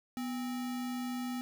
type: tone with sample-and-hold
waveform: sine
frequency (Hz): 247.1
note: B3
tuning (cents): +1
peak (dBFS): -34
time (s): 0.17-1.41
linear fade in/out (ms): 0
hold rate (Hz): 1050
effects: none